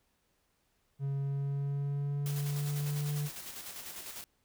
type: tone with pitch glide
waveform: triangle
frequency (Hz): 138.59 to 146.83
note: C#3 to D3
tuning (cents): 0 to 0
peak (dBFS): -29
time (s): 0.99-3.3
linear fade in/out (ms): 50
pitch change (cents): +100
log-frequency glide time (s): 1.19-3.13
type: noise with tremolo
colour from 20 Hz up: white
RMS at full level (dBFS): -43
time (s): 2.26-4.24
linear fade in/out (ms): 0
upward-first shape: square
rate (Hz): 10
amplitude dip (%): 40
effects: pink hiss -75 dBFS RMS until 4.44 s